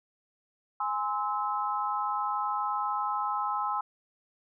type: chord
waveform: sine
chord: Ab augmented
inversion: none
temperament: just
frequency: 830.6 / 1038.3 / 1297.8 Hz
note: Ab5 / C6 / E6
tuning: 0 / -14 / -27 cents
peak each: -32 dBFS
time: 0.8-3.81 s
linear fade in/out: 5 ms
effects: none